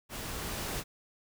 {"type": "noise with level ramp", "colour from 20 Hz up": "pink", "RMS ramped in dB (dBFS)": [-40, -35], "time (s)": [0.09, 0.84], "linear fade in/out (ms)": 50, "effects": []}